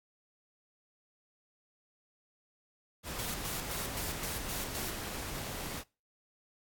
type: noise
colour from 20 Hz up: pink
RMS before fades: -40 dBFS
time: 3.03-5.84 s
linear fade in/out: 50 ms
type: noise bursts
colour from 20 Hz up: white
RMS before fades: -40 dBFS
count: 7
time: 3.19-4.9 s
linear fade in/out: 0 ms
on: 150 ms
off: 110 ms
effects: noise-tail reverb RT60 0.3 s tail -23 dB re dry + AAC 64 kbps